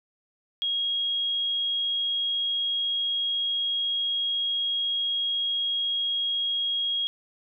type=tone; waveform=sine; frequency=3282 Hz; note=G#7; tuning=21 cents flat; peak=-24 dBFS; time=0.62-7.07 s; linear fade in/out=0 ms; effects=none

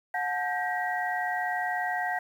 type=tone cluster; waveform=sine; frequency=726 / 866 / 1582 / 1903 Hz; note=F#5 / A5 / G6 / A#6; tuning=-33 / -28 / +15 / +35 cents; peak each=-30 / -36 / -35 / -32 dBFS; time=0.14-2.19 s; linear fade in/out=5 ms; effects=9-bit

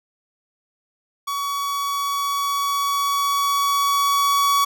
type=tone with level ramp; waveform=45% pulse; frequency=1129 Hz; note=C#6; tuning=31 cents sharp; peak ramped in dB=-23 to -15 dBFS; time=1.27-4.65 s; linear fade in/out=10 ms; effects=none

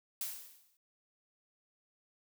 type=noise with exponential decay; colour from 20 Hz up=blue; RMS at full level=-36 dBFS; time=0.21-0.77 s; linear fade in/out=2 ms; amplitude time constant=120 ms; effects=none

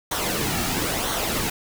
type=noise with flanger; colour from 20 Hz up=pink; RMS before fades=-25 dBFS; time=0.11-1.5 s; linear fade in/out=5 ms; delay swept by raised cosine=0.4 to 2 ms; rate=1 Hz; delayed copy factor=-0.55; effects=none

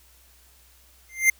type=tone with exponential growth; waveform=square; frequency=2095 Hz; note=C7; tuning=2 cents sharp; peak=-12 dBFS; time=1.09-1.3 s; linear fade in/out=5 ms; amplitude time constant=44 ms; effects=added 62 Hz sine -57 dBFS peak until 1.39 s + white hiss -57 dBFS RMS until 1.39 s

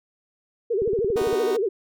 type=tone with vibrato; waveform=sine; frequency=423.7 Hz; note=G#4; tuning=35 cents sharp; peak=-20 dBFS; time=0.7-1.69 s; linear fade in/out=10 ms; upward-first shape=sine; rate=13 Hz; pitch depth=210 cents each way
type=click train; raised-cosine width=3 ms; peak=-21 dBFS; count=10; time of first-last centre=0.82-1.328 s; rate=17.7 Hz
type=chord; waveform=15% pulse; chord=B major; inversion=none; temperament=just; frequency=246.9 / 308.7 / 370.4 Hz; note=B3 / D#4 / F#4; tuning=0 / -14 / +2 cents; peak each=-27 / -27 / -29 dBFS; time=1.16-1.57 s; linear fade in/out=10 ms
effects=none

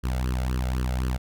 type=tone with flanger; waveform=sawtooth; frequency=63.2 Hz; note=B1; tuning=41 cents sharp; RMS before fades=-26 dBFS; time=0.03-1.18 s; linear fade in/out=20 ms; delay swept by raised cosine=0.65 to 1.47 ms; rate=3.9 Hz; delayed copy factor=+0.85; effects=none

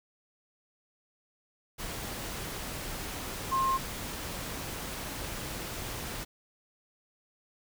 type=tone in noise; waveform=sine; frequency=1063 Hz; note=C6; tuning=27 cents sharp; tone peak=-25 dBFS; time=3.51-3.78 s; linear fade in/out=20 ms; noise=pink; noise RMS=-38 dBFS; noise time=1.78-6.25 s; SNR=+10 dB; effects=none

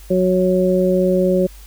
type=harmonic tone; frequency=184.2 Hz; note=F#3; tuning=7 cents flat; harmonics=1 / 2 / 3; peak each=-17 / -17 / -17 dBFS; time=0.1-1.47 s; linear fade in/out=10 ms; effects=added 50 Hz sine -37 dBFS peak until 1.66 s + white hiss -46 dBFS RMS until 1.66 s

